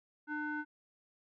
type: tone with low-pass filter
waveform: square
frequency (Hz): 300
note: D4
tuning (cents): +37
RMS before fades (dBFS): -38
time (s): 0.27-0.65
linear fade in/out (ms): 50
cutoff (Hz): 1400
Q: 9.4
effects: none